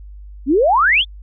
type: exponential sweep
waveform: sine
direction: up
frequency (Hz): 246.9 to 3602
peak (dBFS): -10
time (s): 0.46-1.05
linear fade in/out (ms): 50
effects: added 50 Hz sine -33 dBFS peak until 1.22 s